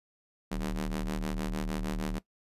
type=ring-modulated tone; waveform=sawtooth; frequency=77.5 Hz; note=D#2; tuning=6 cents flat; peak=-24 dBFS; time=0.51-2.19 s; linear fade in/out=10 ms; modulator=113 Hz; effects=noise-tail reverb RT60 0.1 s tail -19 dB re dry + resampled to 32000 Hz